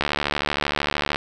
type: click train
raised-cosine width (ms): 0.3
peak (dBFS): -5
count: 85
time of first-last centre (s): 0.01-1.159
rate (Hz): 73.1
effects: none